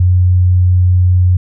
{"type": "tone", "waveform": "sine", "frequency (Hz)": 90.5, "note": "F#2", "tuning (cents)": -38, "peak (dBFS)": -6, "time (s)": [0, 1.37], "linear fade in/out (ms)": 5, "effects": []}